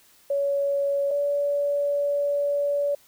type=tone pair in turn; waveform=sine; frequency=562 / 572.8 Hz; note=C#5 / D5; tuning=+24 / -43 cents; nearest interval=unison; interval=33 cents; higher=second; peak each=-21 dBFS; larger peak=neither; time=0.3-1.11 / 1.11-2.95 s; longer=second; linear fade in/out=5 ms; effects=white hiss -57 dBFS RMS until 3.07 s